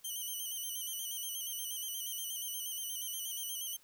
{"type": "tone with vibrato", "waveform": "5% pulse", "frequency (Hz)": 3056, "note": "G7", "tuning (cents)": -45, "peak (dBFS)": -30, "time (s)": [0.04, 3.77], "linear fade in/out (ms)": 10, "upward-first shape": "square", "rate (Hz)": 8.4, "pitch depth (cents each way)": 52, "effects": ["white hiss -65 dBFS RMS until 3.83 s"]}